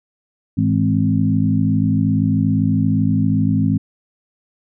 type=harmonic tone with a mistuned harmonic; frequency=52.7 Hz; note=G#1; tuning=26 cents sharp; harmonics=2 / 3 / 4 / 5; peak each=-19 / -19 / -19 / -19 dBFS; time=0.57-3.78 s; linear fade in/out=10 ms; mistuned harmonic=3; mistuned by=+52 cents; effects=none